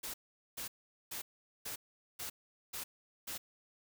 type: noise bursts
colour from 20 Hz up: white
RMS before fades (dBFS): -42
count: 7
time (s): 0.03-3.38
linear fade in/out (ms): 10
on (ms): 110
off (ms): 430
effects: none